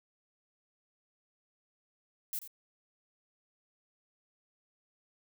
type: noise with echo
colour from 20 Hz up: violet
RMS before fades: -36 dBFS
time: 2.33-2.39 s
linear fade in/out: 2 ms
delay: 86 ms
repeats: 1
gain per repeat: -12 dB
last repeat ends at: 2.476 s
effects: none